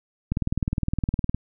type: click train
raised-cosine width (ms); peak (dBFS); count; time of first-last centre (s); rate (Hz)
5; -11; 21; 0.32-1.346; 19.5
effects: none